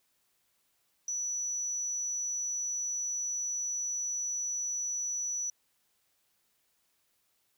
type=tone; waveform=sine; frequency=5920 Hz; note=F#8; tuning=in tune; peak=-30 dBFS; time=1.08-5.5 s; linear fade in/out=2 ms; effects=tanh soft clip ceiling -28 dBFS + white hiss -74 dBFS RMS until 7.57 s